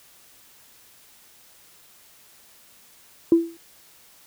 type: tone with exponential decay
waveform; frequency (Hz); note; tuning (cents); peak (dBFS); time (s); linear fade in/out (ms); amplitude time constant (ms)
sine; 333.9; E4; +22; -8; 3.32-3.57; 2; 53
effects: tanh soft clip ceiling -5 dBFS + white hiss -53 dBFS RMS until 4.26 s